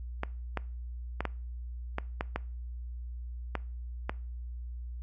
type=clicks; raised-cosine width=0.5 ms; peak=-16 dBFS; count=9; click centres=0.234 / 0.573 / 1.206 / 1.253 / 1.984 / 2.209 / 2.36 / 3.553 / 4.095 s; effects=noise-tail reverb RT60 0.4 s tail -22 dB re dry + added 60 Hz sine -37 dBFS peak until 5.02 s